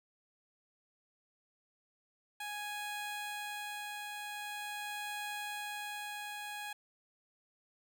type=tone with tremolo; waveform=15% pulse; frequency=830.6 Hz; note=G#5; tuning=in tune; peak=-32 dBFS; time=2.4-6.73 s; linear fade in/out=5 ms; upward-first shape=triangle; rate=0.44 Hz; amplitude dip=30%; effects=none